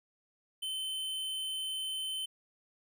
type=tone; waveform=square; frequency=3069 Hz; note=G7; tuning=37 cents flat; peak=-35 dBFS; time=0.62-2.26 s; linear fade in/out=10 ms; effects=none